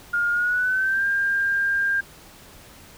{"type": "tone with pitch glide", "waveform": "sine", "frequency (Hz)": [1417, 1599.7], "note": ["F6", "G6"], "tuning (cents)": [25, 35], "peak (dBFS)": -19, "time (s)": [0.13, 2.01], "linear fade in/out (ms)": 10, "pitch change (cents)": 210, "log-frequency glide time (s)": [0.32, 1.06], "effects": ["pink hiss -47 dBFS RMS until 2.97 s"]}